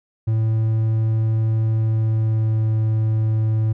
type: tone with pitch glide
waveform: triangle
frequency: 110.9 to 109.82 Hz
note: A2 to A2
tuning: +14 to -3 cents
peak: -14 dBFS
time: 0.27-3.73 s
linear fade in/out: 10 ms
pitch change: -17 cents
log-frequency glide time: 1.73-2.78 s
effects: none